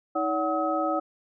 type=tone cluster; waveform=sine; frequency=317.4 / 570 / 745 / 1277 Hz; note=D#4 / C#5 / F#5 / D#6; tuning=+35 / +48 / +12 / +45 cents; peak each=-29 dBFS; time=0.15-1 s; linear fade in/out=10 ms; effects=none